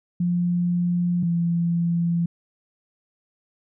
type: tone pair in turn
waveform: sine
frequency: 175.4 / 170.21 Hz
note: F3 / F3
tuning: +8 / -44 cents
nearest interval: minor second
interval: 52 cents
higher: first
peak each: -19 dBFS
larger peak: neither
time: 0.2-1.23 / 1.23-2.26 s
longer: neither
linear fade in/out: 5 ms
effects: none